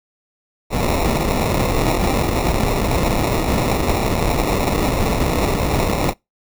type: noise with sample-and-hold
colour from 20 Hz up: pink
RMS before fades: -18 dBFS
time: 0.7-6.14 s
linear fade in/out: 50 ms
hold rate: 1575 Hz
effects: noise-tail reverb RT60 0.2 s tail -25 dB re dry